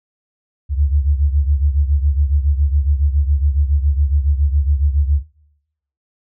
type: beating tone pair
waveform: sine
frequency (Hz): 70.1 / 77.3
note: C#2 / D#2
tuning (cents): +20 / -11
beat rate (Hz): 7.2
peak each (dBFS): -14 / -18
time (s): 0.69-5.23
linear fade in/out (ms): 50
effects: noise-tail reverb RT60 0.8 s tail -19 dB re dry